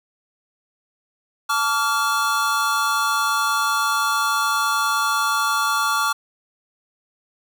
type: chord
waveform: square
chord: D minor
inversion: second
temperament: equal with one note detuned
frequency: 880 / 1146.5 / 1396.9 Hz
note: A5 / D6 / F6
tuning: 0 / -42 / 0 cents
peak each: -27 / -22 / -23 dBFS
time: 1.49-6.13 s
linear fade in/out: 10 ms
effects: none

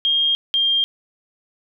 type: tone pair in turn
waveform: sine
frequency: 3227 / 3203 Hz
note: G7 / G7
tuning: +50 / +37 cents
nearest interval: unison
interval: 13 cents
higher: first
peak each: -15 dBFS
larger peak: neither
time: 0.05-0.35 / 0.54-0.84 s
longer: neither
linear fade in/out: 0 ms
effects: none

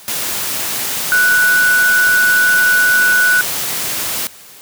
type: tone in noise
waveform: sine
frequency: 1480 Hz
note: F#6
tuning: in tune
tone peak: -9 dBFS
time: 1.12-3.41 s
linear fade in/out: 0 ms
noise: white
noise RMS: -20 dBFS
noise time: 0.08-4.27 s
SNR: +8 dB
effects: white hiss -39 dBFS RMS until 4.61 s + high-pass 80 Hz 12 dB/octave

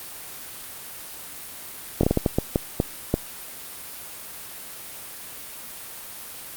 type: slowing click train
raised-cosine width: 2 ms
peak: -5 dBFS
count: 10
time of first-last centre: 2.01-3.141 s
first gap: 23 ms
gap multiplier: 1.4
effects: white hiss -38 dBFS RMS until 6.56 s + Opus 32 kbps

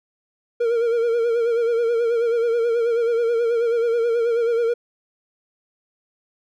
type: tone with vibrato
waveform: triangle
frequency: 466.2 Hz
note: A#4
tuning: in tune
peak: -15 dBFS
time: 0.6-4.74 s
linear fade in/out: 10 ms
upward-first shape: sine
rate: 9.3 Hz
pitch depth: 52 cents each way
effects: none

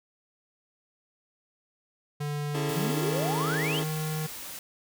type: tone with pitch glide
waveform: square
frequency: 146.8 to 155.35 Hz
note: D3 to D#3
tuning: 0 to -2 cents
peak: -30 dBFS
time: 2.2-4.27 s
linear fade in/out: 10 ms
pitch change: +98 cents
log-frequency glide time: 2.62-3.19 s
type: chord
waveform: sawtooth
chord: A major seventh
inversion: first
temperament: just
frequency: 275 / 330 / 412.5 / 440 Hz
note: C#4 / E4 / G#4 / A4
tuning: -14 / +2 / -12 / 0 cents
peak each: -32 dBFS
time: 2.54-3.84 s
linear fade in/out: 10 ms
type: noise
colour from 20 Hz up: white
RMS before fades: -40 dBFS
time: 2.69-4.59 s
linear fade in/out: 2 ms
type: exponential sweep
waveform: sine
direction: up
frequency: 136.7 to 3300 Hz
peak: -30 dBFS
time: 2.7-3.8 s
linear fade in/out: 10 ms
effects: none

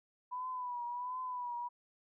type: tone with vibrato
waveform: sine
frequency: 987.8 Hz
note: B5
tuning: in tune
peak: -37 dBFS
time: 0.31-1.69 s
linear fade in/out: 20 ms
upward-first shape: triangle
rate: 1.4 Hz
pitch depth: 64 cents each way
effects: none

